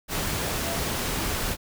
sine tone in noise, 673 Hz, E5, 36 cents sharp, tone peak -33 dBFS, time 0.61-0.81 s, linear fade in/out 50 ms, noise pink, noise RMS -28 dBFS, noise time 0.08-1.57 s, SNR -8 dB, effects none

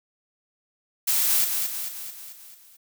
blue noise with echo, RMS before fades -22 dBFS, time 1.07-1.45 s, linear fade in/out 10 ms, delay 220 ms, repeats 6, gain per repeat -5 dB, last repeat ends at 2.77 s, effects none

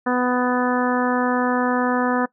harmonic tone, 248.9 Hz, B3, 14 cents sharp, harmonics 1 / 2 / 3 / 4 / 5 / 6 / 7, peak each -21 / -24 / -26 / -27 / -28 / -29 / -29 dBFS, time 0.06-2.26 s, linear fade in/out 10 ms, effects noise-tail reverb RT60 0.1 s tail -20 dB re dry

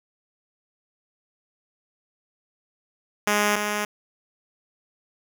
5% pulse tone pair in turn, 207.7 / 208.5 Hz, G#3 / G#3, 0 / +7 cents, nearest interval unison, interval 7 cents, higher second, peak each -8 / -13 dBFS, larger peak first, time 3.27-3.56 / 3.56-3.85 s, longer neither, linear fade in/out 5 ms, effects none

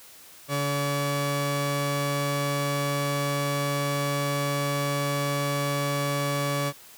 sawtooth tone pair together, 142.5 / 570 Hz, C#3 / C#5, +48 / +48 cents, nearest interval 2 octaves, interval 2400 cents, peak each -23 dBFS, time 0.48-6.73 s, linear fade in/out 50 ms, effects white hiss -49 dBFS RMS until 6.97 s + high-pass 60 Hz 12 dB/octave

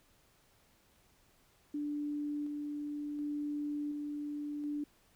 sine tone with tremolo, 293.7 Hz, D4, in tune, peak -34 dBFS, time 1.74-4.84 s, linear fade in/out 5 ms, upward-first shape square, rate 0.69 Hz, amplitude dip 25%, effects pink hiss -68 dBFS RMS until 5.15 s

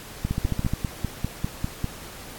two click trains, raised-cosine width 5 ms, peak -12 / -12 dBFS, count 7 / 9, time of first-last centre 0.31-0.736 / 0.25-1.844 s, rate 14.1 / 5.02 Hz, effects pink hiss -41 dBFS RMS until 2.38 s + AAC 64 kbps

